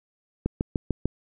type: click train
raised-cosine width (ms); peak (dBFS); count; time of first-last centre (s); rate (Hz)
3; -11; 5; 0.46-1.056; 6.71
effects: none